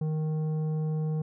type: tone with tanh clipping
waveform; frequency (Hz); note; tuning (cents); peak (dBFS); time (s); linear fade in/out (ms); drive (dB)
sine; 155.6; D#3; 0; -28; 0.01-1.22; 5; 9
effects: none